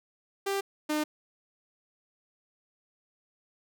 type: tone pair in turn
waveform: sawtooth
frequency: 394.4 / 303.3 Hz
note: G4 / D#4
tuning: +11 / -44 cents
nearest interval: perfect fourth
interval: 455 cents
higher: first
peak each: -24 / -23 dBFS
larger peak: second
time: 0.46-0.61 / 0.89-1.04 s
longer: neither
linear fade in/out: 10 ms
effects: none